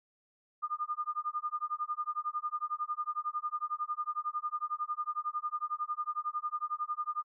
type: tone with tremolo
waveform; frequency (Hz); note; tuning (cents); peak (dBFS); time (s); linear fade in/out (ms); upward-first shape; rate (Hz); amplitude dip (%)
sine; 1214; D#6; -43; -29; 0.62-7.24; 20; sine; 11; 100
effects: none